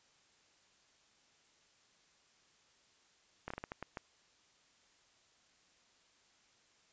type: slowing click train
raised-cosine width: 0.5 ms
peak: -26 dBFS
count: 8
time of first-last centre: 3.48-3.972 s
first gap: 24 ms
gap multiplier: 1.35
effects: white hiss -69 dBFS RMS until 6.92 s + resampled to 16000 Hz